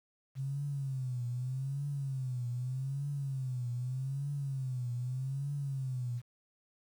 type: tone with vibrato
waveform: sine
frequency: 131.8 Hz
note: C3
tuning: 13 cents sharp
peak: -33 dBFS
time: 0.35-6.22 s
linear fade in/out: 50 ms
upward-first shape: triangle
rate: 0.82 Hz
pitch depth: 160 cents each way
effects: 10-bit